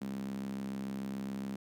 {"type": "tone with high-pass filter", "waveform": "sawtooth", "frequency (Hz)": 67, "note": "C2", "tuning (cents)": 42, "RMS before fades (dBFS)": -39, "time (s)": [0.01, 1.56], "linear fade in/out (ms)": 5, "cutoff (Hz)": 210, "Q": 5.9, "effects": []}